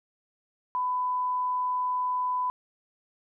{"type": "tone", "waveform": "sine", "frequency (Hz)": 1000, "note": "B5", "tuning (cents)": 21, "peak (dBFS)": -25, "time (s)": [0.75, 2.5], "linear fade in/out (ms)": 0, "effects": []}